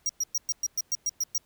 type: tone bursts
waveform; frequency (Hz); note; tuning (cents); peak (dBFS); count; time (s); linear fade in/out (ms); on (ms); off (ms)
square; 5700; F8; +34; -25; 10; 0.06-1.38; 2; 33; 110
effects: pink hiss -66 dBFS RMS until 1.45 s